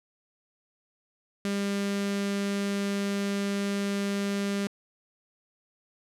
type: tone with notch filter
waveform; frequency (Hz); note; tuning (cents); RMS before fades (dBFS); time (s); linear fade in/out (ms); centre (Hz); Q
sawtooth; 200.1; G3; +36; -29; 1.45-4.67; 0; 870; 1.5
effects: low-pass 10000 Hz 12 dB/octave